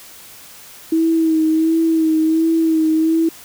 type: tone with vibrato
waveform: sine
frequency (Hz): 321.3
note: E4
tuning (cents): -44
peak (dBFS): -12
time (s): 0.92-3.29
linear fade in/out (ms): 5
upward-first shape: sine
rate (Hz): 1.4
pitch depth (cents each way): 32
effects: white hiss -40 dBFS RMS until 3.44 s